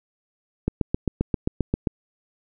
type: click train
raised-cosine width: 3 ms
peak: -8 dBFS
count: 10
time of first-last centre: 0.68-1.872 s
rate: 7.55 Hz
effects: none